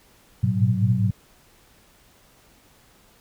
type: tone cluster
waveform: sine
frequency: 103.8 / 108.6 / 118.7 / 122.9 / 186.2 Hz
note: G#2 / A2 / A#2 / B2 / F#3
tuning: 0 / -22 / +32 / -8 / +11 cents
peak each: -24 dBFS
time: 0.43-1.11 s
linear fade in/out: 10 ms
effects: pink hiss -56 dBFS RMS until 3.2 s